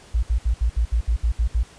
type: tone bursts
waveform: sine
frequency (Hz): 57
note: A#1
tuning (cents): -38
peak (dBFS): -16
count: 10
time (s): 0.14-1.634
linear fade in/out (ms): 10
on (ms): 90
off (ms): 66
effects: pink hiss -48 dBFS RMS until 1.78 s + resampled to 22050 Hz